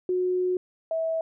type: tone pair in turn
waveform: sine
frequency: 364.7 / 649.8 Hz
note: F#4 / E5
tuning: -25 / -25 cents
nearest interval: minor seventh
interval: 1000 cents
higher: second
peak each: -22 / -24 dBFS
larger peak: first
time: 0.09-0.57 / 0.91-1.21 s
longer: first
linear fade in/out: 2 ms
effects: none